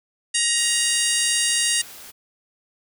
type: harmonic tone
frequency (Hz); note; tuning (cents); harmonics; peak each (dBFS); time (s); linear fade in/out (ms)
943; A#5; +20; 2 / 3 / 4 / 5 / 6 / 7 / 8 / 9 / 10; -28 / -26 / -28 / -28 / -31 / -27 / -30 / -26 / -25; 0.34-1.82; 10
type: noise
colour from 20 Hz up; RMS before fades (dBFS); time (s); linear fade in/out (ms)
white; -41; 0.56-2.12; 20
effects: none